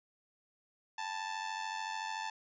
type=tone with amplitude modulation; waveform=sawtooth; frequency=880 Hz; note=A5; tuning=in tune; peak=-30 dBFS; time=0.98-2.3 s; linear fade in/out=5 ms; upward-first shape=sine; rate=93.6 Hz; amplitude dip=70%; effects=resampled to 16000 Hz + 12-bit